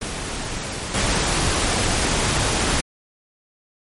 pink noise with level steps, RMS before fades -28 / -20 dBFS, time 0.01-2.81 s, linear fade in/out 10 ms, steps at 0.94 s, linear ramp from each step 2 ms, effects MP3 48 kbps

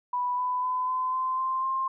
sine tone with pitch steps, 987 / 998.5 / 1010.1 / 1021.8 / 1033.7 / 1045.7 / 1057.8 Hz, B5 / B5 / B5 / C6 / C6 / C6 / C6, -1 / +19 / +39 / -41 / -21 / -1 / +19 cents, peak -25 dBFS, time 0.13-1.88 s, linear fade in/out 5 ms, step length 250 ms, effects none

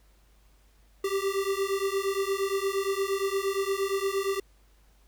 square beating tone pair, 387.4 / 396 Hz, G4 / G4, -20 / +18 cents, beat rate 8.6 Hz, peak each -30 / -30 dBFS, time 1.04-4.4 s, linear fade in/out 5 ms, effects added 50 Hz sine -58 dBFS peak until 5.07 s + pink hiss -66 dBFS RMS until 5.07 s

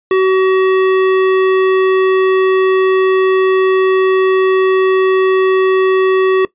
sine tone with tanh clipping, 377.9 Hz, F#4, 37 cents sharp, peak -10 dBFS, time 0.11-6.45 s, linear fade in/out 2 ms, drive 17 dB, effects noise-tail reverb RT60 0.1 s tail -18 dB re dry + resampled to 8000 Hz

